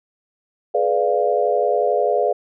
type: chord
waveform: sine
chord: G# diminished seventh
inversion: none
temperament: equal with one note detuned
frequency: 422.6 / 493.9 / 587.3 / 698.5 Hz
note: G#4 / B4 / D5 / F5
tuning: +30 / 0 / 0 / 0 cents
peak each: -21 dBFS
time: 0.74-2.33 s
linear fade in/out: 10 ms
effects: none